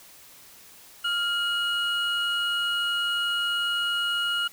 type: tone pair together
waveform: triangle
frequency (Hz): 1396.9 / 2897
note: F6 / F#7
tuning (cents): 0 / -37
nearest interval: octave + minor second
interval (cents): 1263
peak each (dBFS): -25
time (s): 1.04-4.48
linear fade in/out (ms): 10
effects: white hiss -50 dBFS RMS until 4.52 s